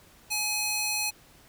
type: tone with high-pass filter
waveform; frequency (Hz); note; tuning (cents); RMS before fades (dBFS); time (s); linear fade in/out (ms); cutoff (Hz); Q
square; 843; G#5; +26; -29; 0.3-1.11; 20; 2700; 0.66
effects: pink hiss -56 dBFS RMS until 1.48 s